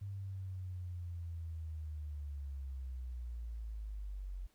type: linear sweep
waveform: sine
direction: down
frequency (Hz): 100 to 44.78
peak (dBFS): -40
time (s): 0.01-4.47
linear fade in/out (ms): 10
effects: pink hiss -73 dBFS RMS until 4.54 s